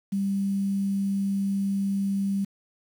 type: tone with quantisation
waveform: sine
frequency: 197.1 Hz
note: G3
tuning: 10 cents sharp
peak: -23 dBFS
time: 0.12-2.45 s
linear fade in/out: 10 ms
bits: 8
effects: none